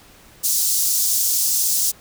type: high-pass noise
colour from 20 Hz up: pink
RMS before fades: -19 dBFS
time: 0.43-1.92 s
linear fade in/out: 20 ms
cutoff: 5500 Hz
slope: 24 dB/octave
effects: pink hiss -48 dBFS RMS until 2 s